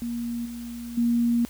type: tone with level steps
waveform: sine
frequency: 236.2 Hz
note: A#3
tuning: 23 cents sharp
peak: -27 / -33 / -19 dBFS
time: 0.02-1.45 s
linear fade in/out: 0 ms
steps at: 0.45 / 0.97 s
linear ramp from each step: 10 ms
effects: added 60 Hz sine -48 dBFS peak until 1.49 s + white hiss -48 dBFS RMS until 1.49 s